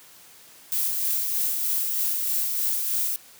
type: noise with tremolo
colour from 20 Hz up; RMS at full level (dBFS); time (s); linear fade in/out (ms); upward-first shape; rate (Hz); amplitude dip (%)
violet; -24; 0.72-3.16; 0; sine; 3.2; 30
effects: white hiss -50 dBFS RMS until 3.39 s + high-pass 80 Hz 12 dB/octave